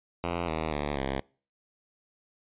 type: tone with pitch steps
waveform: 5% pulse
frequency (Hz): 86 / 79.32 / 73.16 / 67.47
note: F2 / D#2 / D2 / C#2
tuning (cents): -26 / +34 / -6 / -46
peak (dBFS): -18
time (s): 0.24-1.2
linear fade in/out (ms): 0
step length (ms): 240
effects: noise-tail reverb RT60 0.4 s tail -26 dB re dry + resampled to 8000 Hz